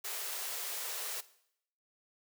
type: high-pass noise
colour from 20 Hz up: white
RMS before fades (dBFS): -39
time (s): 0.04-1.21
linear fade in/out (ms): 10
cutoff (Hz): 370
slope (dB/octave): 96
effects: noise-tail reverb RT60 0.7 s tail -17 dB re dry